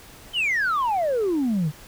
sine exponential sweep, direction down, 3151 to 140 Hz, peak -18 dBFS, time 0.33-1.72 s, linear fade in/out 50 ms, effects tanh soft clip ceiling -18 dBFS + pink hiss -46 dBFS RMS until 1.87 s

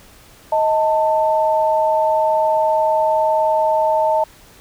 sine tone pair together, 629 / 889.5 Hz, D#5 / A5, +19 / +19 cents, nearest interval tritone, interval 600 cents, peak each -16 dBFS, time 0.52-4.24 s, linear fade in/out 5 ms, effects pink hiss -46 dBFS RMS until 4.6 s

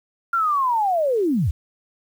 sine linear sweep, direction down, 1400 to 58.27 Hz, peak -17 dBFS, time 0.33-1.51 s, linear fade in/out 5 ms, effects 8-bit

